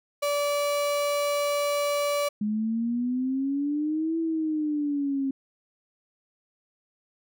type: tone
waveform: 35% pulse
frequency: 578 Hz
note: D5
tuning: 28 cents flat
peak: -22 dBFS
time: 0.22-2.29 s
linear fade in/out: 10 ms
type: exponential two-way sweep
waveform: sine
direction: up then down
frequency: 207.7 to 330 to 268.1 Hz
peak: -24 dBFS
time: 2.41-5.31 s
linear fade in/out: 5 ms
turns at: 4.18 s
effects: none